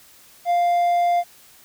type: tone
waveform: triangle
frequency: 698.5 Hz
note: F5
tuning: in tune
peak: -14 dBFS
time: 0.45-1.24 s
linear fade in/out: 50 ms
effects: white hiss -50 dBFS RMS until 1.64 s